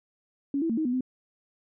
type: tone with pitch steps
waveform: sine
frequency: 279.6 / 328.9 / 227.8 / 315 / 246.3 / 256.1 Hz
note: C#4 / E4 / A#3 / D#4 / B3 / C4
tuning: +15 / -4 / -40 / +21 / -5 / -37 cents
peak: -24 dBFS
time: 0.54-1.008 s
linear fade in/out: 2 ms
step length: 78 ms
effects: none